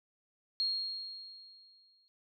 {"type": "tone with exponential decay", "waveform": "sine", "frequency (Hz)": 4263, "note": "C8", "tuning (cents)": 32, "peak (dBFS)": -28, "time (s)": [0.6, 2.08], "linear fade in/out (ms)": 0, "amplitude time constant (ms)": 320, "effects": []}